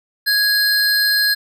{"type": "tone pair together", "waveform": "square", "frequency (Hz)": [1661.2, 4182], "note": ["G#6", "C8"], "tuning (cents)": [0, -2], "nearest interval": "octave + major third", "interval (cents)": 1598, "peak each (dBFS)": -17, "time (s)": [0.26, 1.35], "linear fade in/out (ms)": 20, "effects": []}